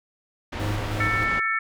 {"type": "low-pass noise", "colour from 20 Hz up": "pink", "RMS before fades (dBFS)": -31, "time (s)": [0.52, 1.4], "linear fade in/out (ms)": 10, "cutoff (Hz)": 3000, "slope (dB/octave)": 12}
{"type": "tone with tremolo", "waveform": "square", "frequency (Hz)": 103.83, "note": "G#2", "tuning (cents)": 0, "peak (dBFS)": -26, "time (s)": [0.6, 1.24], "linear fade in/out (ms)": 0, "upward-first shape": "square", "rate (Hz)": 3.2, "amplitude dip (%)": 35}
{"type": "harmonic tone", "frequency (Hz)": 444.5, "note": "A4", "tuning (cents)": 18, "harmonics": [3, 4, 5], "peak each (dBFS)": [-26, -26, -26], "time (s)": [1, 1.59], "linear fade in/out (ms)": 5}
{"effects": []}